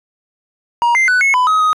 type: tone with pitch steps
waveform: triangle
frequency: 948 / 2086 / 1491 / 2188 / 1001 / 1267 / 1253 Hz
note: A#5 / C7 / F#6 / C#7 / B5 / D#6 / D#6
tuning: +29 / -6 / +13 / -23 / +23 / +31 / +12 cents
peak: -8 dBFS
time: 0.82-1.73 s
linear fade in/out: 0 ms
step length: 130 ms
effects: resampled to 24000 Hz